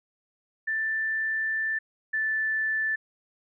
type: tone pair in turn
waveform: sine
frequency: 1769 / 1756.8 Hz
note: A6 / A6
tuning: +9 / -3 cents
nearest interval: unison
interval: 12 cents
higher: first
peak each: -25 / -24 dBFS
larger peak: second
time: 0.67-1.79 / 2.13-2.96 s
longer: first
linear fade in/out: 10 ms
effects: none